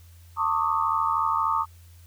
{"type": "tone cluster", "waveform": "sine", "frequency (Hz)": [901, 1098, 1182, 1255], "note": ["A5", "C#6", "D6", "D#6"], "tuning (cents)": [41, -17, 11, 15], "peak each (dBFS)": -27, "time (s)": [0.36, 1.66], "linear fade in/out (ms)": 50, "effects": ["added 85 Hz sine -47 dBFS peak until 2.06 s", "white hiss -59 dBFS RMS until 2.06 s"]}